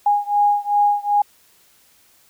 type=beating tone pair; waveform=sine; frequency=821 / 823.6 Hz; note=G#5 / G#5; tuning=-20 / -15 cents; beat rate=2.6 Hz; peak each=-17 / -18 dBFS; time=0.06-1.22 s; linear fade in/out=5 ms; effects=white hiss -55 dBFS RMS until 2.29 s